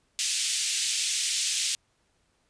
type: band-pass noise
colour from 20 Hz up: white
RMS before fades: -28 dBFS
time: 0.19-1.75 s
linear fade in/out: 0 ms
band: 2500 to 8700 Hz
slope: 24 dB/octave
effects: pink hiss -70 dBFS RMS until 2.49 s + resampled to 22050 Hz